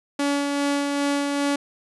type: tone with tremolo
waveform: sawtooth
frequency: 284.2 Hz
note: C#4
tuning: 43 cents sharp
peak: -16 dBFS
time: 0.19-1.56 s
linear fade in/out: 5 ms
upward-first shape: sine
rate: 2.5 Hz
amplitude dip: 30%
effects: resampled to 24000 Hz